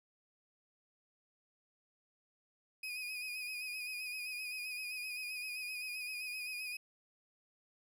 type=tone with vibrato; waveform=35% pulse; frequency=2489 Hz; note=D#7; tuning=in tune; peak=-38 dBFS; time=2.83-6.77 s; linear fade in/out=5 ms; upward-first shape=sine; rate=7.7 Hz; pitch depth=44 cents each way; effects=none